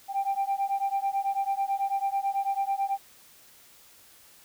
sine beating tone pair, 784 / 793.1 Hz, G5 / G5, 0 / +20 cents, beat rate 9.1 Hz, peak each -27 dBFS, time 0.08-2.98 s, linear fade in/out 50 ms, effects tanh soft clip ceiling -21 dBFS + white hiss -55 dBFS RMS until 4.44 s

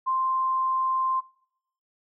sine tone, 1046.5 Hz, C6, in tune, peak -22 dBFS, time 0.06-1.21 s, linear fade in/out 20 ms, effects noise-tail reverb RT60 0.7 s tail -22 dB re dry

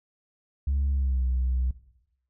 sine tone with pitch glide, 69.3 to 63.18 Hz, C#2 to B1, 0 to +40 cents, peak -21 dBFS, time 0.67-1.71 s, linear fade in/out 5 ms, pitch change -160 cents, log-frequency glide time 0.91-1.23 s, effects noise-tail reverb RT60 0.8 s tail -17 dB re dry + tanh soft clip ceiling -20 dBFS

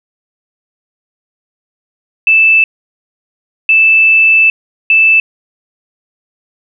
sine tone bursts at uneven times, 2637 Hz, E7, in tune, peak -4 dBFS, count 3, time 2.27-2.64 / 3.69-4.5 / 4.9-5.2 s, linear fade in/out 2 ms, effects none

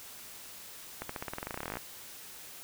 accelerating click train, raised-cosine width 0.5 ms, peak -21 dBFS, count 21, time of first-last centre 1.02-1.77 s, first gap 74 ms, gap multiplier 0.92, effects white hiss -48 dBFS RMS until 2.63 s

